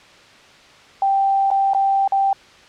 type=tone with dropouts; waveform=sine; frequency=784 Hz; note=G5; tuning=in tune; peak=-14 dBFS; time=1.02-2.33 s; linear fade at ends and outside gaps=2 ms; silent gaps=1.504-1.513 / 1.735-1.747 / 2.077-2.121 s; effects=white hiss -46 dBFS RMS until 2.68 s + low-pass 4000 Hz 12 dB/octave